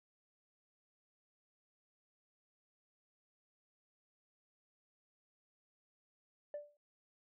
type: tone with exponential decay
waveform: sine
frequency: 587.3 Hz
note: D5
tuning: in tune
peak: -36 dBFS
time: 6.54-6.77 s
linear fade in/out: 2 ms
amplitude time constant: 48 ms
effects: tanh soft clip ceiling -37 dBFS